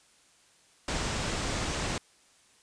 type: low-pass noise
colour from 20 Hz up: pink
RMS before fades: -32 dBFS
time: 0.88-1.98 s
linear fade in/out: 2 ms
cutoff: 8700 Hz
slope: 48 dB/octave
effects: white hiss -62 dBFS RMS until 2.62 s + resampled to 22050 Hz